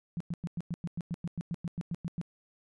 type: tone bursts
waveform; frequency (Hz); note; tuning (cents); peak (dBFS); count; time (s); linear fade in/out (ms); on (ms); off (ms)
sine; 170; F3; -46; -31; 16; 0.17-2.214; 0; 34; 100
effects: resampled to 22050 Hz